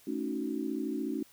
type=chord; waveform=sine; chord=D# half-diminished seventh; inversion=second; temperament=equal; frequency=220 / 277.2 / 311.1 / 370 Hz; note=A3 / C#4 / D#4 / F#4; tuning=0 / 0 / 0 / 0 cents; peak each=-38 / -35 / -36 / -39 dBFS; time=0.07-1.23 s; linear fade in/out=5 ms; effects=white hiss -60 dBFS RMS until 1.32 s